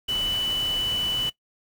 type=tone in noise; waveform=sine; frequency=2980 Hz; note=F#7; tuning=12 cents sharp; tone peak=-24 dBFS; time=0.08-1.3 s; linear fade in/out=10 ms; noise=pink; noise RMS=-36 dBFS; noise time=0.08-1.3 s; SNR=+9 dB; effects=noise-tail reverb RT60 0.1 s tail -17 dB re dry